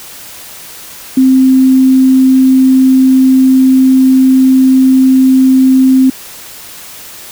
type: tone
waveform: sine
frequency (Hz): 261.6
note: C4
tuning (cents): 0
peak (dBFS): -3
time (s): 1.17-6.1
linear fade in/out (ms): 5
effects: white hiss -30 dBFS RMS until 7.31 s